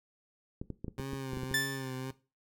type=clicks; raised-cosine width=3 ms; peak=-25 dBFS; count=10; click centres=0.615 / 0.703 / 0.845 / 0.882 / 0.998 / 1.133 / 1.333 / 1.372 / 1.433 / 1.513 s
type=tone with vibrato; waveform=20% pulse; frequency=132.8 Hz; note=C3; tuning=26 cents sharp; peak=-32 dBFS; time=0.98-2.11 s; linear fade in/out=2 ms; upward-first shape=sine; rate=1.8 Hz; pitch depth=46 cents each way
type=tone with exponential decay; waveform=sawtooth; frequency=1760 Hz; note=A6; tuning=in tune; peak=-22 dBFS; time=1.54-2.05 s; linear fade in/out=2 ms; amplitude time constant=110 ms
effects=noise-tail reverb RT60 0.3 s tail -17 dB re dry